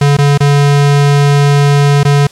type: tone with dropouts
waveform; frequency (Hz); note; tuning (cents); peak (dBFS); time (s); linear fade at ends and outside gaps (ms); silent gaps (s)
square; 143; D3; -46; -6; 0.01-2.27; 5; 0.169-0.185 / 0.377-0.404 / 2.033-2.05
effects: white hiss -39 dBFS RMS until 2.31 s + low-pass 8000 Hz 12 dB/octave